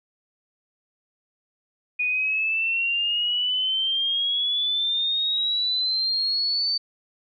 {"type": "exponential sweep", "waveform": "sine", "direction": "up", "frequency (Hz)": [2459, 4580], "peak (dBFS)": -21, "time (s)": [1.99, 6.78], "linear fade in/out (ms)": 10, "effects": []}